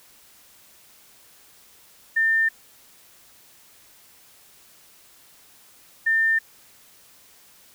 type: tone pair in turn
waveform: sine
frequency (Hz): 1800 / 1800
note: A6 / A6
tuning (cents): +39 / +39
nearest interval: unison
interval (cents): 0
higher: neither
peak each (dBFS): -17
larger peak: neither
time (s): 2.16-2.49 / 6.06-6.39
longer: neither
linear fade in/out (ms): 10
effects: white hiss -53 dBFS RMS until 7.74 s